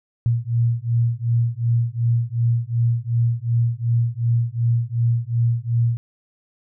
sine beating tone pair, 116.2 / 118.9 Hz, A#2 / A#2, -5 / +35 cents, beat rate 2.7 Hz, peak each -20 dBFS, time 0.26-5.97 s, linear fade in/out 0 ms, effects none

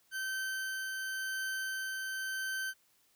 40% pulse tone with tremolo, 1545 Hz, G6, 26 cents flat, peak -33 dBFS, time 0.11-2.74 s, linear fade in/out 50 ms, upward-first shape triangle, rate 0.92 Hz, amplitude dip 25%, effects white hiss -70 dBFS RMS until 3.15 s

